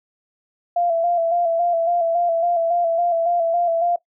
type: tone with vibrato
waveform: sine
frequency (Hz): 681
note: F5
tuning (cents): -44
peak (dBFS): -16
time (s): 0.76-3.96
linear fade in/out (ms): 5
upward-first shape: square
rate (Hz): 3.6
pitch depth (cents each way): 40
effects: noise-tail reverb RT60 0.1 s tail -18 dB re dry